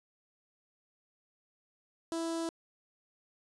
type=tone with notch filter; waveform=sawtooth; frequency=330.2 Hz; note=E4; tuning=3 cents sharp; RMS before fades=-35 dBFS; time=2.12-2.49 s; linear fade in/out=0 ms; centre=2200 Hz; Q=0.93; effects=resampled to 24000 Hz